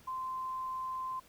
sine tone, 1038 Hz, C6, 14 cents flat, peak -35 dBFS, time 0.07-1.2 s, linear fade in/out 10 ms, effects pink hiss -61 dBFS RMS until 1.28 s

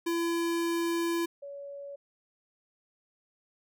square / sine tone pair in turn, 337.6 / 563.9 Hz, E4 / C#5, +41 / +30 cents, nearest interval major sixth, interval 889 cents, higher second, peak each -28 / -39 dBFS, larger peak first, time 0.06-1.26 / 1.42-1.96 s, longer first, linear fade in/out 10 ms, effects none

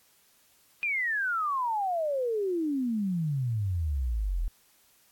sine exponential sweep, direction down, 2473 to 38.6 Hz, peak -26 dBFS, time 0.83-4.48 s, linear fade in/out 0 ms, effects white hiss -63 dBFS RMS until 5.11 s + AAC 64 kbps

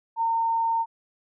sine tone, 913 Hz, A#5, 36 cents flat, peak -21 dBFS, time 0.16-0.86 s, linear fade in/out 50 ms, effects none

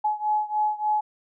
sine beating tone pair, 847 / 850.4 Hz, G#5 / G#5, +34 / +41 cents, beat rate 3.4 Hz, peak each -24 / -26 dBFS, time 0.04-1.01 s, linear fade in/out 10 ms, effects none

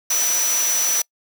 sine tone in noise, 5920 Hz, F#8, in tune, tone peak -18 dBFS, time 0.1-1.02 s, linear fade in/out 5 ms, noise white, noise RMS -24 dBFS, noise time 0.1-1.02 s, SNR +3 dB, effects noise-tail reverb RT60 0.1 s tail -26 dB re dry + high-pass 400 Hz 12 dB/octave

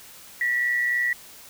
sine tone pair together, 1817.6 / 1941 Hz, A#6 / B6, -44 / -31 cents, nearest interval minor second, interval 113 cents, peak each -31 / -21 dBFS, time 0.41-1.13 s, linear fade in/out 2 ms, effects white hiss -46 dBFS RMS until 1.49 s

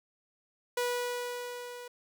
sawtooth tone with level ramp, 488.6 Hz, B4, 19 cents flat, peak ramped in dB -24 to -39 dBFS, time 0.77-1.88 s, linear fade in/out 5 ms, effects none

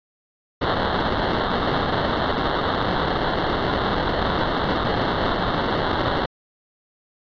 violet noise with sample-and-hold, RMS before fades -22 dBFS, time 0.61-6.26 s, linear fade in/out 10 ms, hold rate 2450 Hz, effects resampled to 11025 Hz

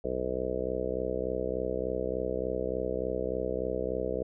harmonic tone, 63.4 Hz, B1, 46 cents sharp, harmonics 1 / 2 / 3 / 4 / 5 / 6 / 7 / 8 / 9 / 10, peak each -40 / -46 / -41 / -45 / -40 / -39 / -34 / -34 / -43 / -39 dBFS, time 0.04-4.23 s, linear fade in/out 5 ms, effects none

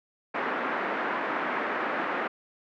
white band-pass noise, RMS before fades -30 dBFS, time 0.34-2.28 s, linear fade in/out 10 ms, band 230 to 1800 Hz, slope 24 dB/octave, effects none

